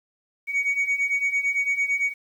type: beating tone pair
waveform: sine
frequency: 2239 / 2247.9 Hz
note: C#7 / C#7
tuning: +17 / +24 cents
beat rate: 8.9 Hz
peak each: -24 / -21 dBFS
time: 0.47-2.14 s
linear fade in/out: 50 ms
effects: tanh soft clip ceiling -18 dBFS + 9-bit